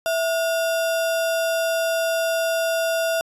sine tone with sample-and-hold, 659.3 Hz, E5, in tune, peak -19 dBFS, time 0.06-3.21 s, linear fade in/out 0 ms, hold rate 2100 Hz, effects resampled to 32000 Hz

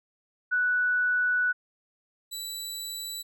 sine / 20% pulse tone pair in turn, 1480 / 3951 Hz, F#6 / B7, 0 / 0 cents, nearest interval octave + perfect fourth, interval 1700 cents, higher second, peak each -22 / -28 dBFS, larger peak first, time 0.51-1.53 / 2.31-3.23 s, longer first, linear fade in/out 20 ms, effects none

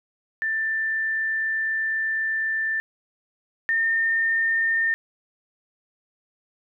sine tone pair in turn, 1776 / 1815.4 Hz, A6 / A#6, +16 / -46 cents, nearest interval unison, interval 38 cents, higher second, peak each -22 / -19 dBFS, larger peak second, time 0.42-2.8 / 3.69-4.94 s, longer first, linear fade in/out 0 ms, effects none

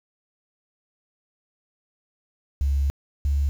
sine tone pair in turn, 69.7 / 70.96 Hz, C#2 / C#2, +10 / +41 cents, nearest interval unison, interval 31 cents, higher second, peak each -18 dBFS, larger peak neither, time 2.61-2.9 / 3.25-3.49 s, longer first, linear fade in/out 0 ms, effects tanh soft clip ceiling -14 dBFS + 8-bit

